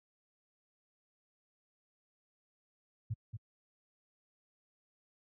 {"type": "tone with echo", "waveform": "sine", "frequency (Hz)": 110, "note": "A2", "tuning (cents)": 0, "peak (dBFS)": -32, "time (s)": [3.1, 3.14], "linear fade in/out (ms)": 10, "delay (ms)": 230, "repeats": 1, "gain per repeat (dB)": -6, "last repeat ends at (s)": 3.37, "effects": ["high-pass 60 Hz 12 dB/octave"]}